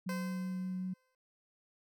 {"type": "tone with vibrato", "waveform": "sine", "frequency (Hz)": 185, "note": "F#3", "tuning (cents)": 0, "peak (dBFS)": -35, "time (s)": [0.06, 0.94], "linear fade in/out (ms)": 10, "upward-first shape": "triangle", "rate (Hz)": 5.3, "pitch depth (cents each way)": 8}
{"type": "tone with exponential decay", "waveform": "15% pulse", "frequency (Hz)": 515, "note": "C5", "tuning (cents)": -28, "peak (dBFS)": -32, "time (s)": [0.09, 1.15], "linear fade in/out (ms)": 2, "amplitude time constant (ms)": 230}
{"effects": []}